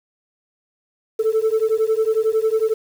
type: beating tone pair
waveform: sine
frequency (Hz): 435.4 / 446.4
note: A4 / A4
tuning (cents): -18 / +25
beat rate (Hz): 11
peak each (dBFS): -17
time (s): 1.19-2.74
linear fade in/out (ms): 10
effects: tanh soft clip ceiling -12 dBFS + 7-bit